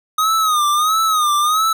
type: tone with vibrato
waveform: square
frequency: 1244.5 Hz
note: D#6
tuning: in tune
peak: -14 dBFS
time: 0.18-1.73 s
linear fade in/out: 5 ms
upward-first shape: sine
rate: 1.5 Hz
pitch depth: 96 cents each way
effects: none